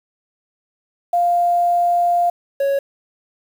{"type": "tone pair in turn", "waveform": ["sine", "triangle"], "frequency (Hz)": [698.5, 554.4], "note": ["F5", "C#5"], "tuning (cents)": [0, 0], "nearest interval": "major third", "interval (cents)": 400, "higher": "first", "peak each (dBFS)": -13, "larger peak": "neither", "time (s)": [[1.13, 2.3], [2.6, 2.79]], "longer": "first", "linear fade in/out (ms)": 5, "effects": ["7-bit"]}